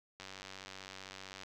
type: click train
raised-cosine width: 0.2 ms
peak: -29 dBFS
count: 119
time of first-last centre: 0.2-1.434 s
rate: 95.6 Hz
effects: none